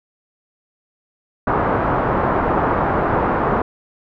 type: low-pass noise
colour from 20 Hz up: white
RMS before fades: -18 dBFS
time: 1.47-3.62 s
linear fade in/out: 5 ms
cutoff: 1200 Hz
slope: 24 dB/octave
effects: none